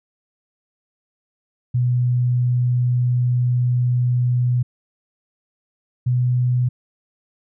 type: tone pair in turn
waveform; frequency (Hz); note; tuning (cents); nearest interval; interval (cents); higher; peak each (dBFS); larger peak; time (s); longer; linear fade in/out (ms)
sine; 123.47 / 124.33; B2 / B2; 0 / +12; unison; 12; second; -15; neither; 1.74-4.63 / 6.06-6.69; first; 10
effects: none